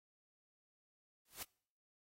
white noise with exponential growth, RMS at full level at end -41 dBFS, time 1.25-1.43 s, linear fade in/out 5 ms, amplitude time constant 38 ms, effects noise-tail reverb RT60 0.6 s tail -26 dB re dry + AAC 48 kbps

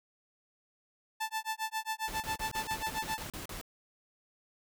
sawtooth tone with tremolo, 880 Hz, A5, in tune, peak -27 dBFS, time 1.2-3.23 s, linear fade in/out 10 ms, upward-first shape sine, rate 7.4 Hz, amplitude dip 100%
pink noise bursts, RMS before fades -42 dBFS, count 10, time 2.08-3.613 s, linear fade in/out 0 ms, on 120 ms, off 37 ms
effects none

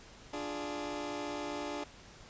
20% pulse chord, D diminished, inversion none, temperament equal with one note detuned, 293.7 / 349.2 / 417.5 Hz, D4 / F4 / Ab4, 0 / 0 / +9 cents, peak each -34 / -39 / -38 dBFS, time 0.33-1.84 s, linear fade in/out 5 ms, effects pink hiss -54 dBFS RMS until 2.29 s + resampled to 16000 Hz

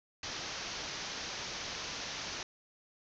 white low-pass noise, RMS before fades -41 dBFS, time 0.23-2.43 s, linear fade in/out 2 ms, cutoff 6400 Hz, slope 96 dB/octave, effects none

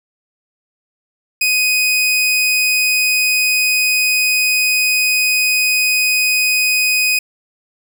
sawtooth tone, 2500 Hz, D#7, 8 cents sharp, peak -9 dBFS, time 1.41-7.19 s, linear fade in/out 5 ms, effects none

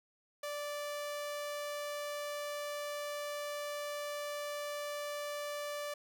sawtooth tone, 585 Hz, D5, 7 cents flat, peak -34 dBFS, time 0.43-5.94 s, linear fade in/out 5 ms, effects none

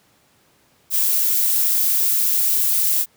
violet noise, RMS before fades -18 dBFS, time 0.9-3.06 s, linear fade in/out 50 ms, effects pink hiss -58 dBFS RMS until 3.16 s + high-pass 100 Hz 12 dB/octave

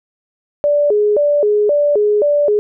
sine tone with vibrato, 493.9 Hz, B4, in tune, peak -10 dBFS, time 0.64-2.59 s, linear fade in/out 0 ms, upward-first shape square, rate 1.9 Hz, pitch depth 290 cents each way, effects none

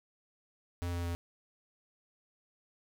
square tone with pitch steps, 87.31 / 86.51 / 85.71 Hz, F2 / F2 / F2, 0 / -16 / -32 cents, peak -34 dBFS, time 0.82-1.15 s, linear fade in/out 0 ms, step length 110 ms, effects none

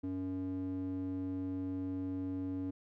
square tone with band-pass filter, 93.3 Hz, F#2, 15 cents sharp, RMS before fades -38 dBFS, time 0.03-2.71 s, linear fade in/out 10 ms, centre 260 Hz, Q 3.2, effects none

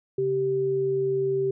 sine tone pair together, 137.67 / 389.4 Hz, C#3 / G4, -12 / -12 cents, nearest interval octave + tritone, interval 1800 cents, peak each -33 / -22 dBFS, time 0.18-1.51 s, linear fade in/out 5 ms, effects none

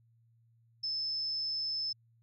sine tone, 5250 Hz, E8, 8 cents flat, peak -32 dBFS, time 0.83-1.93 s, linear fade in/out 10 ms, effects added 115 Hz sine -64 dBFS peak until 2.22 s

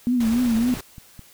sine tone with vibrato, 236.2 Hz, A#3, 23 cents sharp, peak -17 dBFS, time 0.07-0.74 s, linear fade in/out 0 ms, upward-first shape triangle, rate 3.6 Hz, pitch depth 130 cents each way
pink noise with tremolo, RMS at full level -33 dBFS, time 0.2-0.81 s, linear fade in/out 5 ms, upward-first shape triangle, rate 17 Hz, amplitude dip 25%
click train, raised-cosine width 5 ms, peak -27 dBFS, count 4, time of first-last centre 0.56-1.193 s, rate 4.74 Hz
effects white hiss -51 dBFS RMS until 1.33 s

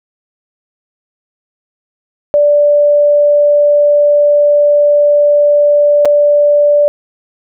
sine tone with dropouts, 585 Hz, D5, 7 cents flat, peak -5 dBFS, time 2.34-6.88 s, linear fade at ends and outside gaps 0 ms, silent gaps 6.05-6.055 s, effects none

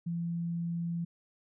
sine tone, 169.7 Hz, F3, 49 cents flat, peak -31 dBFS, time 0.06-1.05 s, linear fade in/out 10 ms, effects none

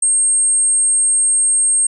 sine tone, 8500 Hz, C9, 26 cents sharp, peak -11 dBFS, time 0.02-1.87 s, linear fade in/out 5 ms, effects none

